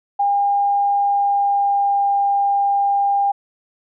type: tone with pitch glide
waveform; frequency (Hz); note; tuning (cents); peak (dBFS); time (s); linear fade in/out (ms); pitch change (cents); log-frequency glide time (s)
sine; 806 to 801.4; G5 to G5; +48 to +38; -14; 0.19-3.32; 10; -10; 0.98-2.11
effects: none